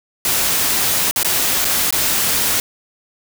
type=noise with dropouts; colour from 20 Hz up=white; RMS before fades=-17 dBFS; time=0.25-2.6 s; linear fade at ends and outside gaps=1 ms; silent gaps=1.111-1.16 / 1.231-1.247 / 1.646-1.651 / 1.907-1.925 s; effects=none